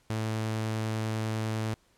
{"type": "tone", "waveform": "sawtooth", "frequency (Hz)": 110, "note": "A2", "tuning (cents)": 0, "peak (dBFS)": -25, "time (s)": [0.1, 1.74], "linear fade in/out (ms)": 0, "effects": ["pink hiss -66 dBFS RMS until 1.97 s", "low-pass 11000 Hz 12 dB/octave"]}